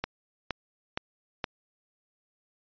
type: click train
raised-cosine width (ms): 0.3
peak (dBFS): -13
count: 4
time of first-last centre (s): 0.04-1.442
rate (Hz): 2.14
effects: resampled to 11025 Hz